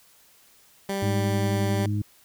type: tone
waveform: 15% pulse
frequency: 196.6 Hz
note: G3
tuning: 5 cents sharp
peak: -20 dBFS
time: 0.89-1.86 s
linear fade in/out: 2 ms
type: harmonic tone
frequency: 103.83 Hz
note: G#2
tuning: in tune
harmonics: 1 / 2 / 3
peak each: -24 / -31 / -33 dBFS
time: 1.02-2.02 s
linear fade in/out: 5 ms
effects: white hiss -57 dBFS RMS until 2.24 s